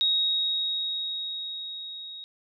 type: tone with level ramp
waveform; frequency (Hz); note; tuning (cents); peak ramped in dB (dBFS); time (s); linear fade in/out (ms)
sine; 3774; A#7; +21; -20 to -38; 0.01-2.24; 0
effects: none